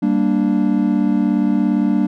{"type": "chord", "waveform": "triangle", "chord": "G minor", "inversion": "none", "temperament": "equal", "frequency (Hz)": [196, 233.1, 293.7], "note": ["G3", "Bb3", "D4"], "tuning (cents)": [0, 0, 0], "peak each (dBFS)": -16, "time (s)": [0.02, 2.07], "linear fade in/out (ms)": 10, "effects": []}